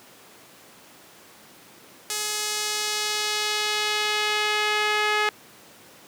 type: tone with band-pass filter sweep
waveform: sawtooth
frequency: 422.3 Hz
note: G#4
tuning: 29 cents sharp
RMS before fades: -25 dBFS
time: 2.1-5.29 s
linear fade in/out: 0 ms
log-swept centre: 7600 to 2000 Hz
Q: 1
effects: pink hiss -49 dBFS RMS until 6.07 s + high-pass 200 Hz 12 dB/octave